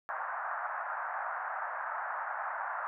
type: band-pass noise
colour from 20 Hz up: white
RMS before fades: -37 dBFS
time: 0.09-2.87 s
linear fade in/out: 0 ms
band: 670 to 1600 Hz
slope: 48 dB/octave
effects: none